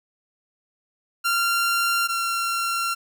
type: tone pair in turn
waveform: sawtooth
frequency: 1382 / 1369.3 Hz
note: F6 / F6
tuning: -19 / -35 cents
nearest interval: unison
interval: 16 cents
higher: first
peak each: -16 / -19 dBFS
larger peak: first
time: 1.24-2.08 / 2.08-2.95 s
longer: second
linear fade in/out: 20 ms
effects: none